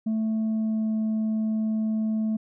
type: tone with pitch glide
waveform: sine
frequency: 220 to 218.5 Hz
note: A3 to A3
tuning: 0 to -12 cents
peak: -20 dBFS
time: 0.06-2.37 s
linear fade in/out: 10 ms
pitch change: -12 cents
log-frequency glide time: 0.47-0.95 s
effects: tanh soft clip ceiling -22 dBFS